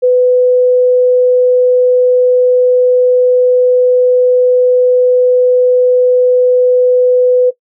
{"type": "tone", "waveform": "sine", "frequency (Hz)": 500, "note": "B4", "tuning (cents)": 21, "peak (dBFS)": -5, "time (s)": [0.02, 7.51], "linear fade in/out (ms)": 20, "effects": ["noise-tail reverb RT60 0.1 s tail -17 dB re dry"]}